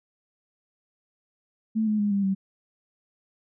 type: tone with pitch steps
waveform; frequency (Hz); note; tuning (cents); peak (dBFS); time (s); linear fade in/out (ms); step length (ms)
sine; 220 / 212.9 / 206 / 199.31 / 192.85; A3 / G#3 / G#3 / G3 / G3; 0 / +43 / -14 / +29 / -28; -21; 1.75-2.35; 20; 120
effects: none